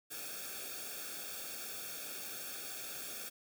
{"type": "noise with comb filter", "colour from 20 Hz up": "white", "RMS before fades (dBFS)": -44, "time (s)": [0.1, 3.3], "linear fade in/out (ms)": 20, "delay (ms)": 1, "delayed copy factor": -0.9, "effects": []}